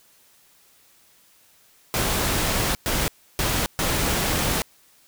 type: noise bursts at uneven times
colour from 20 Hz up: pink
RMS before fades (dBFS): -23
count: 4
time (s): 1.94-2.75 / 2.86-3.08 / 3.39-3.66 / 3.79-4.62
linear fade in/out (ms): 0
effects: white hiss -57 dBFS RMS until 5.07 s